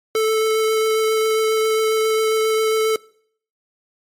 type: tone with vibrato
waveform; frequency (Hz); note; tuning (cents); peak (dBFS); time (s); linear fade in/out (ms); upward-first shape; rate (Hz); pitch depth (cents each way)
square; 438.7; A4; -5; -16; 0.15-2.96; 2; triangle; 7.4; 11
effects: noise-tail reverb RT60 0.6 s tail -23 dB re dry + MP3 64 kbps